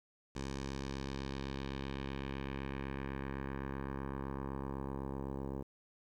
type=tone with low-pass filter sweep; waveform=10% pulse; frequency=67.9 Hz; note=C#2; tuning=35 cents flat; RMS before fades=-41 dBFS; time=0.35-5.63 s; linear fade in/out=10 ms; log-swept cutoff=6900 to 680 Hz; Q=1.5; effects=11-bit